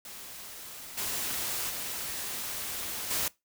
white noise with level steps, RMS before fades -44 / -33 / -36 / -30 dBFS, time 0.05-3.28 s, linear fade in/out 2 ms, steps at 0.97 / 1.69 / 3.1 s, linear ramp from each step 10 ms, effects noise-tail reverb RT60 0.2 s tail -21 dB re dry

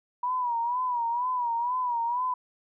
sine tone with vibrato, 969 Hz, B5, 33 cents flat, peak -25 dBFS, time 0.23-2.34 s, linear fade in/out 5 ms, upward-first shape sine, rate 2.1 Hz, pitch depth 82 cents each way, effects none

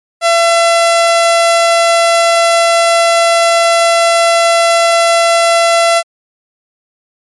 sawtooth tone, 675 Hz, E5, 41 cents sharp, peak -3 dBFS, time 0.21-6.03 s, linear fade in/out 50 ms, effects MP3 48 kbps

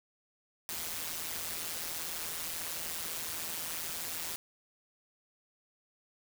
white noise with amplitude modulation, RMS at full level -35 dBFS, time 0.69-4.36 s, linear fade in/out 0 ms, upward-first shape sine, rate 164 Hz, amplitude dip 75%, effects none

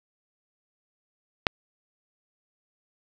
click, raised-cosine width 0.3 ms, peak -3 dBFS, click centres 1.468 s, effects none

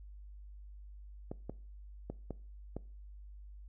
clicks, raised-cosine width 2 ms, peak -26 dBFS, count 5, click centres 1.315 / 1.496 / 2.1 / 2.307 / 2.766 s, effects noise-tail reverb RT60 0.4 s tail -21 dB re dry + added 50 Hz sine -48 dBFS peak until 3.68 s

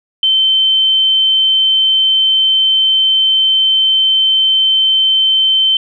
sine tone, 3091 Hz, G7, 25 cents flat, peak -8 dBFS, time 0.23-5.77 s, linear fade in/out 2 ms, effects none

